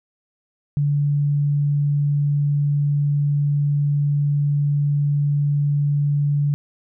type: tone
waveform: sine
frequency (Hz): 144.6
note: D3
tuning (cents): -27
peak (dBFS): -16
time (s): 0.77-6.54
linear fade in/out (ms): 0
effects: none